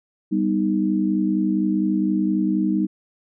sine chord, G augmented, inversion none, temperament equal, 196 / 246.9 / 311.1 Hz, G3 / B3 / D#4, 0 / 0 / 0 cents, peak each -21 / -26 / -21 dBFS, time 0.31-2.87 s, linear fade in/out 20 ms, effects none

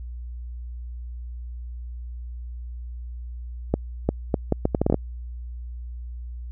accelerating click train, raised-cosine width 2 ms, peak -6 dBFS, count 11, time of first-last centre 3.74-4.943 s, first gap 350 ms, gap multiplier 0.72, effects added 60 Hz sine -32 dBFS peak until 6.51 s

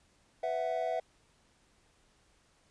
triangle chord, B suspended fourth, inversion none, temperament equal with one note detuned, 499.6 / 659.3 / 740 Hz, B4 / E5 / F#5, +20 / 0 / 0 cents, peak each -36 / -31 / -34 dBFS, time 0.43-1 s, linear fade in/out 5 ms, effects pink hiss -68 dBFS RMS until 2.7 s + resampled to 22050 Hz

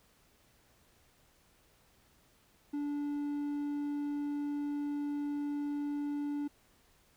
triangle tone, 290.1 Hz, D4, 21 cents flat, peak -31 dBFS, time 2.73-6.48 s, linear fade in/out 10 ms, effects pink hiss -67 dBFS RMS until 7.16 s

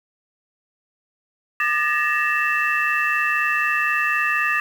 sine tone cluster, 1205 / 1726 / 1870 / 2661 Hz, D6 / A6 / A#6 / E7, +44 / -34 / +5 / +16 cents, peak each -23 dBFS, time 1.6-4.6 s, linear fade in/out 2 ms, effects tanh soft clip ceiling -8 dBFS + 7-bit

